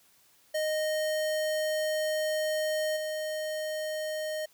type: tone with level steps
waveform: square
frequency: 619 Hz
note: D#5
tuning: 9 cents flat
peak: -28 / -32 dBFS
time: 0.54-4.46 s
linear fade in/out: 10 ms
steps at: 2.96 s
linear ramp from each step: 10 ms
effects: white hiss -63 dBFS RMS until 4.53 s